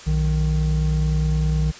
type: tone pair together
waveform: triangle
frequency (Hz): 61.43 / 154.7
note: B1 / D#3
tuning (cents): -9 / -10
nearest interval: octave + major third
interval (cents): 1599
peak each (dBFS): -18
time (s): 0.06-1.72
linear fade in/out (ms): 20
effects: white hiss -40 dBFS RMS until 1.79 s + resampled to 16000 Hz